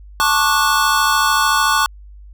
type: chord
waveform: square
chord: D major seventh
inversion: second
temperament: just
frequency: 881 / 1101.2 / 1174.7 / 1468.3 Hz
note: A5 / C#6 / D6 / F#6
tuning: +2 / -12 / 0 / -14 cents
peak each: -21 / -18 / -20 / -19 dBFS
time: 0.2-1.86 s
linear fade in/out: 0 ms
effects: added 50 Hz sine -36 dBFS peak until 2.33 s